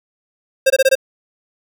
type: tone bursts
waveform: square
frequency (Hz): 532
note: C5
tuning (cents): +29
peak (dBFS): -9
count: 5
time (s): 0.66-0.954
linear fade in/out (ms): 10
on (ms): 42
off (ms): 21
effects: none